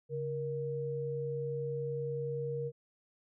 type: tone pair together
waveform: sine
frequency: 139.9 / 470.6 Hz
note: C#3 / A#4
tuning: +16 / +16 cents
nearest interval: octave + major sixth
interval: 2100 cents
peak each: -38 / -35 dBFS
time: 0.09-2.72 s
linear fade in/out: 50 ms
effects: none